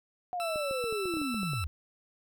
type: linear sweep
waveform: sine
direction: down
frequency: 730 to 69.3 Hz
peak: -31 dBFS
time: 0.33-1.67 s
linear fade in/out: 0 ms
type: tone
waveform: 20% pulse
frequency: 1326 Hz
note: E6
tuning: 10 cents sharp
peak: -30 dBFS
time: 0.4-1.64 s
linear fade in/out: 0 ms
type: clicks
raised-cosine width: 2 ms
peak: -30 dBFS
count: 11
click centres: 0.559 / 0.711 / 0.841 / 0.926 / 1.056 / 1.139 / 1.17 / 1.216 / 1.344 / 1.432 / 1.534 s
effects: none